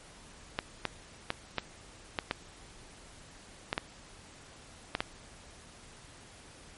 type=clicks; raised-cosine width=0.3 ms; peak=-13 dBFS; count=10; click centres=0.589 / 0.853 / 1.304 / 1.583 / 2.188 / 2.311 / 3.729 / 3.779 / 4.951 / 5.005 s; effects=pink hiss -53 dBFS RMS until 6.77 s + MP3 48 kbps